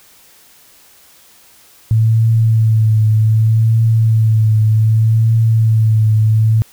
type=tone with vibrato; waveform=sine; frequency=110.8 Hz; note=A2; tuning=13 cents sharp; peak=-8 dBFS; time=1.91-6.62 s; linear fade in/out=0 ms; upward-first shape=triangle; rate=0.65 Hz; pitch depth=38 cents each way; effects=white hiss -46 dBFS RMS until 6.72 s